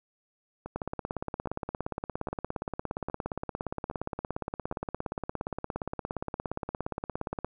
two click trains, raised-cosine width 1 ms, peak -24 / -18 dBFS, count 6 / 116, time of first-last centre 0.66-4.725 / 0.76-7.446 s, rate 1.23 / 17.2 Hz, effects none

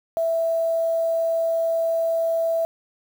sine tone with quantisation, 659.3 Hz, E5, in tune, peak -19 dBFS, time 0.17-2.65 s, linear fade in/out 0 ms, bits 7, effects none

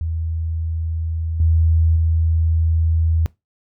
sine tone with level steps, 81.3 Hz, E2, 23 cents flat, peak -20 / -12 / -14 dBFS, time 0.01-3.26 s, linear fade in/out 0 ms, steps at 1.4 / 1.96 s, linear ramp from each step 2 ms, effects noise-tail reverb RT60 0.2 s tail -21 dB re dry

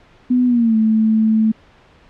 sine tone with pitch glide, 249.2 to 219.5 Hz, B3 to A3, +16 to -4 cents, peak -11 dBFS, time 0.3-1.52 s, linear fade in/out 10 ms, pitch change -220 cents, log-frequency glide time 0.46-0.76 s, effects pink hiss -49 dBFS RMS until 2.09 s + low-pass 3000 Hz 12 dB/octave

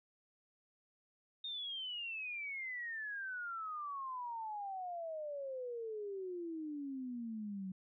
sine exponential sweep, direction down, 3700 to 184.7 Hz, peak -40 dBFS, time 1.44-7.72 s, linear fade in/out 5 ms, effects none

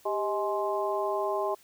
harmonic tone with a mistuned harmonic, 210 Hz, G#3, 19 cents sharp, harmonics 2 / 3 / 4 / 5, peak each -31 / -31 / -34 / -33 dBFS, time 0.05-1.55 s, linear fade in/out 10 ms, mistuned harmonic 2, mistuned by -100 cents, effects white hiss -59 dBFS RMS until 1.63 s

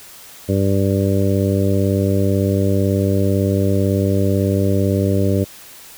harmonic tone, 98 Hz, G2, in tune, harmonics 1 / 2 / 3 / 4 / 5 / 6, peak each -17 / -20 / -22 / -23 / -24 / -25 dBFS, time 0.48-5.45 s, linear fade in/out 20 ms, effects white hiss -40 dBFS RMS until 5.97 s

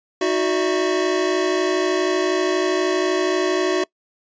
square tone cluster, 315.8 / 368.4 / 593 / 657 Hz, D#4 / F#4 / D5 / E5, +26 / -7 / +17 / -6 cents, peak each -26 / -20 / -28 / -27 dBFS, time 0.21-3.84 s, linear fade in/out 5 ms, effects noise-tail reverb RT60 0.1 s tail -24 dB re dry + resampled to 16000 Hz

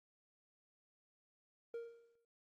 triangle tone with exponential decay, 466.2 Hz, A#4, in tune, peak -38 dBFS, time 1.74-2.25 s, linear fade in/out 2 ms, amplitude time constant 110 ms, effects Opus 32 kbps

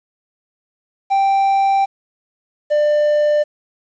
triangle tone pair in turn, 784 / 595.5 Hz, G5 / D5, 0 / +24 cents, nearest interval perfect fourth, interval 476 cents, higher first, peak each -10 dBFS, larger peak neither, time 1.1-1.86 / 2.7-3.44 s, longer first, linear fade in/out 20 ms, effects resampled to 16000 Hz + 8-bit

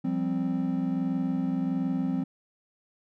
triangle chord, F suspended second, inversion none, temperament equal, 174.61 / 196 / 261.6 Hz, F3 / G3 / C4, 0 / 0 / 0 cents, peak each -29 / -30 / -26 dBFS, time 0.04-2.24 s, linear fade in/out 10 ms, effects none

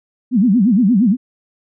sine tone with vibrato, 218.2 Hz, A3, 14 cents flat, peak -9 dBFS, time 0.31-1.17 s, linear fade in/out 50 ms, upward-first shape sine, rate 8.6 Hz, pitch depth 290 cents each way, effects none

